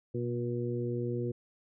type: harmonic tone with a mistuned harmonic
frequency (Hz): 120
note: B2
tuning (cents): -49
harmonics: 1 / 2 / 3 / 4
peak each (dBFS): -34 / -38 / -35 / -39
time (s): 0.14-1.32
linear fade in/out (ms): 10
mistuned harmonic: 1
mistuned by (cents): +31
effects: none